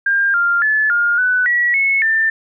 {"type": "tone with pitch steps", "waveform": "sine", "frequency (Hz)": [1602, 1396, 1730, 1416, 1495, 1929, 2193, 1786], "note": ["G6", "F6", "A6", "F6", "F#6", "B6", "C#7", "A6"], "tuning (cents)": [37, -1, -30, 23, 17, -41, -19, 25], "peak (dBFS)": -12, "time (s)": [0.06, 2.3], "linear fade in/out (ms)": 5, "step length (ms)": 280, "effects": []}